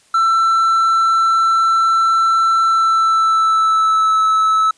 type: tone with pitch glide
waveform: triangle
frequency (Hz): 1338 to 1302.9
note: E6 to E6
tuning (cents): +25 to -21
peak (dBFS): -9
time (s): 0.14-4.71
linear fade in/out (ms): 5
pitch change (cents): -46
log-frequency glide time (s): 2.63-4.2
effects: white hiss -53 dBFS RMS until 4.77 s + resampled to 22050 Hz